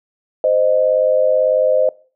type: tone pair together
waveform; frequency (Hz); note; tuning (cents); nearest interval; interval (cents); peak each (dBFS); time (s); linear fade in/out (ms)
sine; 519 / 617.2; C5 / D#5; -14 / -14; minor third; 300; -14; 0.44-1.89; 2
effects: noise-tail reverb RT60 0.4 s tail -22 dB re dry